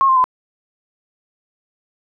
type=tone with pitch steps; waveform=sine; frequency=1082 / 1049.4 / 1017.7 Hz; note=C#6 / C6 / C6; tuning=-42 / +5 / -48 cents; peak=-10 dBFS; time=0.01-0.241 s; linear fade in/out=0 ms; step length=77 ms; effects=none